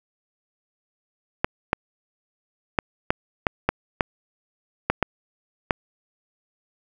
clicks, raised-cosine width 0.5 ms, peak -3 dBFS, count 10, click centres 1.445 / 1.731 / 2.788 / 3.105 / 3.468 / 3.69 / 4.008 / 4.9 / 5.027 / 5.708 s, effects 7-bit

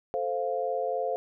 sine chord, F major, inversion first, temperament equal, 440 / 523.3 / 698.5 Hz, A4 / C5 / F5, 0 / 0 / 0 cents, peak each -33 / -30 / -31 dBFS, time 0.14-1.16 s, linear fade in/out 0 ms, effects none

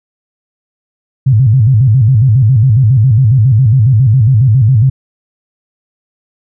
sine tone with vibrato, 119.6 Hz, A#2, 45 cents sharp, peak -4 dBFS, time 1.26-4.9 s, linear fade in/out 10 ms, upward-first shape square, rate 7.3 Hz, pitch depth 190 cents each way, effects none

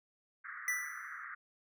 pink band-pass noise, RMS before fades -46 dBFS, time 0.44-1.35 s, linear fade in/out 10 ms, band 1200 to 2000 Hz, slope 96 dB/octave
square tone with exponential decay, 1975.5 Hz, B6, in tune, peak -30 dBFS, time 0.68-1.24 s, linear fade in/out 1 ms, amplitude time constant 120 ms
effects none

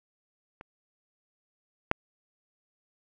clicks, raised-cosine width 0.5 ms, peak -28 / -7 dBFS, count 2, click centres 0.611 / 1.914 s, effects none

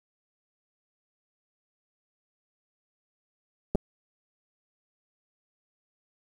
clicks, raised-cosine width 2 ms, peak -12 dBFS, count 2, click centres 3.75 / 3.755 s, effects 8-bit

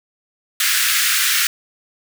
pink high-pass noise, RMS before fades -17 dBFS, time 0.6-1.47 s, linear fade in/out 2 ms, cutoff 1400 Hz, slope 48 dB/octave, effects none

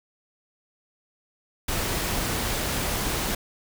pink noise, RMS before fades -27 dBFS, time 1.68-3.35 s, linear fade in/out 5 ms, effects none

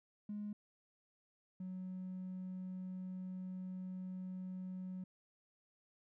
triangle tone pair in turn, 207.7 / 185.04 Hz, G#3 / F#3, 0 / 0 cents, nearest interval major second, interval 200 cents, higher first, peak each -37 / -39 dBFS, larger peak first, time 0.29-0.53 / 1.6-5.04 s, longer second, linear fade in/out 5 ms, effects tanh soft clip ceiling -38 dBFS

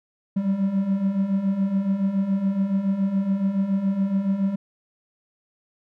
triangle beating tone pair, 190 / 197.1 Hz, F#3 / G3, +46 / +10 cents, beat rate 7.1 Hz, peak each -25 / -19 dBFS, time 0.36-4.56 s, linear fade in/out 10 ms, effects none

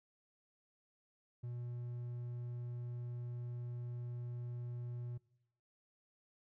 triangle tone, 121 Hz, B2, 35 cents flat, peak -39 dBFS, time 1.43-5.18 s, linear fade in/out 10 ms, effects noise-tail reverb RT60 0.8 s tail -22 dB re dry

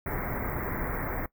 pink band-stop noise, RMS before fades -32 dBFS, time 0.06-1.26 s, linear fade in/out 2 ms, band 2200 to 14000 Hz, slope 96 dB/octave, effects noise-tail reverb RT60 0.1 s tail -20 dB re dry

